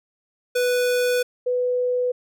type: tone pair in turn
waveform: square / sine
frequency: 493.9 / 496.4 Hz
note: B4 / B4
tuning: 0 / +9 cents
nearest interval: unison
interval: 9 cents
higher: second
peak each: -19 dBFS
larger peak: neither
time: 0.55-1.23 / 1.46-2.12 s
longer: first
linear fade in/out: 10 ms
effects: none